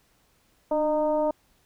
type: tone with frequency modulation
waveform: sine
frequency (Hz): 610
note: D#5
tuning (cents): -34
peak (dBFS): -21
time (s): 0.71-1.31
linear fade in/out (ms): 5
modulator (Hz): 311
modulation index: 0.87
effects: pink hiss -65 dBFS RMS until 1.65 s